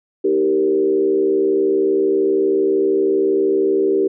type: tone with frequency modulation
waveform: sine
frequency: 388.9 Hz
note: G4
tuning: 14 cents flat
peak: -13 dBFS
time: 0.24-4.08 s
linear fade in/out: 10 ms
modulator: 72.8 Hz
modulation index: 0.9
effects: none